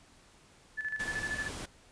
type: tone with tremolo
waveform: sine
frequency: 1735 Hz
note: A6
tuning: 25 cents flat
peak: -31 dBFS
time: 0.77-1.49 s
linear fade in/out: 20 ms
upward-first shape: square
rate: 13 Hz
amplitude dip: 65%
type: noise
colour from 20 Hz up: pink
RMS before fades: -41 dBFS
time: 0.99-1.66 s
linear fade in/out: 10 ms
effects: pink hiss -60 dBFS RMS until 1.91 s + resampled to 22050 Hz